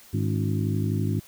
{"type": "harmonic tone with a mistuned harmonic", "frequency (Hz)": 51.91, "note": "G#1", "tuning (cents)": 0, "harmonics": [2, 3, 4, 5, 6, 7], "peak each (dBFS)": [-25, -29, -31, -33, -35, -36], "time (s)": [0.13, 1.2], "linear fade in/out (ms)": 10, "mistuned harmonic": 5, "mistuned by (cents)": 83, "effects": ["white hiss -51 dBFS RMS until 1.27 s"]}